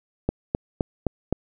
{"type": "click train", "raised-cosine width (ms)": 2, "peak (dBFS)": -8, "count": 5, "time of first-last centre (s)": [0.29, 1.326], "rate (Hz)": 3.86, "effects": []}